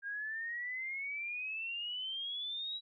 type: exponential sweep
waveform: sine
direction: up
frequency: 1604 to 3905 Hz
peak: -37 dBFS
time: 0.02-2.81 s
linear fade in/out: 50 ms
effects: none